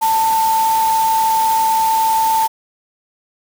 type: tone in noise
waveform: sine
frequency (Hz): 891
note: A5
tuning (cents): +22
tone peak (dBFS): -12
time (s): 0.01-2.48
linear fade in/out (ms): 20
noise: white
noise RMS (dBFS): -26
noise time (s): 0.01-2.48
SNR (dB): +11
effects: none